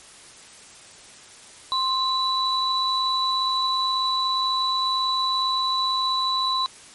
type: tone pair together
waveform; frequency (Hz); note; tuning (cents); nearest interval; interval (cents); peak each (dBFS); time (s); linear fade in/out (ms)
sine; 1046.5 / 3951; C6 / B7; 0 / 0; octave + major seventh; 2300; -23; 1.72-6.66; 0
effects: white hiss -46 dBFS RMS until 6.94 s + MP3 48 kbps